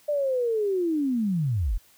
sine linear sweep, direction down, 600 to 32.7 Hz, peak -22 dBFS, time 0.08-1.78 s, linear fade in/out 10 ms, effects white hiss -58 dBFS RMS until 1.97 s

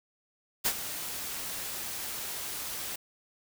white noise with ADSR envelope, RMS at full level -25 dBFS, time 0.64-2.96 s, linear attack 23 ms, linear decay 62 ms, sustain -12 dB, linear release 7 ms, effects none

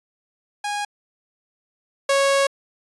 sawtooth tone pair in turn, 823 / 552.1 Hz, G#5 / C#5, -16 / -7 cents, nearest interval perfect fifth, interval 691 cents, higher first, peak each -20 / -12 dBFS, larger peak second, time 0.64-0.85 / 2.09-2.47 s, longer second, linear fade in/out 5 ms, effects resampled to 24000 Hz

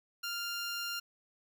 15% pulse tone, 1396.9 Hz, F6, in tune, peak -29 dBFS, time 0.23-1 s, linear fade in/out 10 ms, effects none

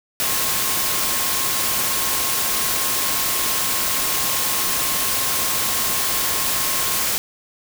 sine tone in noise, 1074 Hz, C6, 45 cents sharp, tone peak -32 dBFS, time 0.25-7.05 s, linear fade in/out 0 ms, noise white, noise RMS -21 dBFS, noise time 0.2-7.18 s, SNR -14 dB, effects none

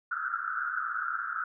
pink band-pass noise, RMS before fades -33 dBFS, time 0.11-1.44 s, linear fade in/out 5 ms, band 1300 to 1500 Hz, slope 96 dB/octave, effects none

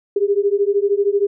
sine beating tone pair, 396.9 / 409.9 Hz, G4 / G#4, +22 / -23 cents, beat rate 13 Hz, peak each -17 dBFS, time 0.16-1.27 s, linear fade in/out 5 ms, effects none

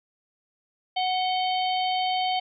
harmonic tone with a mistuned harmonic, 740 Hz, F#5, in tune, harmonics 1 / 3 / 4 / 5 / 6, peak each -24 / -35 / -30 / -40 / -37 dBFS, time 0.96-2.4 s, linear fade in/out 10 ms, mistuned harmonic 4, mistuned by +76 cents, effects none

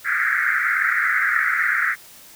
white band-pass noise, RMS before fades -20 dBFS, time 0.04-1.96 s, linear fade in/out 50 ms, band 1300 to 2100 Hz, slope 96 dB/octave, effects white hiss -45 dBFS RMS until 2.35 s

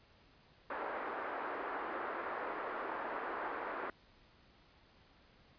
white band-pass noise, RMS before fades -41 dBFS, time 0.7-3.9 s, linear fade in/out 2 ms, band 310 to 1500 Hz, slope 24 dB/octave, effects pink hiss -65 dBFS RMS until 5.58 s + resampled to 11025 Hz

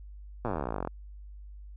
slowing click train, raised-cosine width 1 ms, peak -18 dBFS, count 30, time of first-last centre 0.45-0.874 s, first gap 8 ms, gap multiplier 1.04, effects added 50 Hz sine -43 dBFS peak until 1.76 s

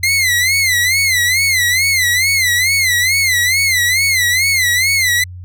sawtooth tone with vibrato, 2061 Hz, C7, 27 cents flat, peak -8 dBFS, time 0.03-5.24 s, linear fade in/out 5 ms, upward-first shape sine, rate 2.3 Hz, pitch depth 130 cents each way, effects added 90 Hz sine -28 dBFS peak until 5.44 s

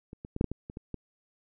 clicks, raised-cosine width 3 ms, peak -30 / -27 / -22 / -9 / -16 / -21 / -27 / -26 / -22 dBFS, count 9, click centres 0.131 / 0.249 / 0.364 / 0.411 / 0.443 / 0.516 / 0.699 / 0.771 / 0.943 s, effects none

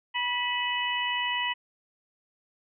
sine tone cluster, 974 / 1962 / 2549 / 2966 Hz, B5 / B6 / D#7 / F#7, -24 / -12 / +41 / +4 cents, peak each -31 / -31 / -35 / -31 dBFS, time 0.14-1.54 s, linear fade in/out 20 ms, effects none

